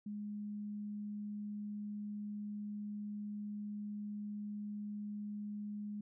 sine tone, 207.7 Hz, G#3, in tune, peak -40 dBFS, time 0.06-6.01 s, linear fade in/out 5 ms, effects none

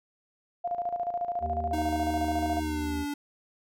sine tone with tremolo, 700 Hz, F5, 4 cents sharp, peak -26 dBFS, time 0.64-2.6 s, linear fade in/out 10 ms, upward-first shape square, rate 14 Hz, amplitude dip 65%
harmonic tone, 77.78 Hz, D#2, in tune, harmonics 1 / 3 / 5, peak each -33 / -41 / -42 dBFS, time 1.4-3.06 s, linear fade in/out 50 ms
square tone with pitch glide, 309.6 to 288.9 Hz, D#4 to D4, -9 to -28 cents, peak -31 dBFS, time 1.73-3.14 s, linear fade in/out 5 ms, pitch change -119 cents, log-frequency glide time 2.61-2.97 s
effects none

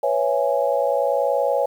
sine chord, C# minor seventh, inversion third, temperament equal with one note detuned, 493.9 / 554.4 / 664.6 / 830.6 Hz, B4 / C#5 / E5 / G#5, 0 / 0 / +14 / 0 cents, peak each -24 / -20 / -25 / -25 dBFS, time 0.03-1.66 s, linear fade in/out 5 ms, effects 8-bit

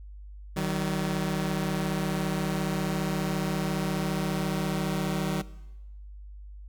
sawtooth tone pair together, 155.56 / 190.14 Hz, D#3 / F#3, 0 / +47 cents, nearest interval minor third, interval 347 cents, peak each -26 dBFS, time 0.56-5.42 s, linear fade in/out 10 ms, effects noise-tail reverb RT60 1.0 s tail -19 dB re dry + added 50 Hz sine -41 dBFS peak until 6.68 s

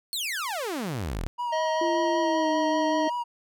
sawtooth exponential sweep, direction down, 4454 to 32.7 Hz, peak -25 dBFS, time 0.13-1.27 s, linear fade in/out 0 ms
triangle tone with vibrato, 955 Hz, A#5, 42 cents sharp, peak -25 dBFS, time 1.38-3.24 s, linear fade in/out 20 ms, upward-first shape sine, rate 5.2 Hz, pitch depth 33 cents each way
harmonic tone, 631 Hz, D#5, 24 cents sharp, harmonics 1 / 3 / 5 / 7 / 9, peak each -26 / -36 / -40 / -43 / -45 dBFS, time 1.52-3.1 s, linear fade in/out 10 ms
sine tone with pitch glide, 340.3 to 306.7 Hz, F4 to D#4, -45 to -25 cents, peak -26 dBFS, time 1.81-3.08 s, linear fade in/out 5 ms, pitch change -180 cents, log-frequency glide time 2.18-2.52 s
effects none

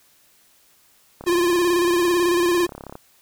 click train, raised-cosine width 1 ms, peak -21 dBFS, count 61, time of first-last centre 1.21-2.954 s, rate 34.4 Hz
square tone with vibrato, 349.2 Hz, F4, in tune, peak -17 dBFS, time 1.26-2.67 s, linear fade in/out 20 ms, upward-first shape sine, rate 18 Hz, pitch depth 48 cents each way
effects white hiss -57 dBFS RMS until 3.21 s

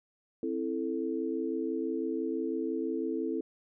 sine chord, A minor, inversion first, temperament just, 264 / 330 / 440 Hz, C4 / E4 / A4, +16 / +2 / 0 cents, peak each -35 / -33 / -35 dBFS, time 0.43-3.41 s, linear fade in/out 2 ms, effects none

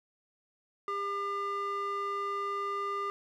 square tone with band-pass filter, 401.1 Hz, G4, 40 cents sharp, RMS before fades -34 dBFS, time 0.88-3.1 s, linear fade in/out 0 ms, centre 1100 Hz, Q 2.5, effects none

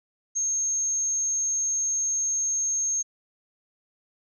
sine tone, 6440 Hz, G8, 46 cents sharp, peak -23 dBFS, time 0.35-3.03 s, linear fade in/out 20 ms, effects none

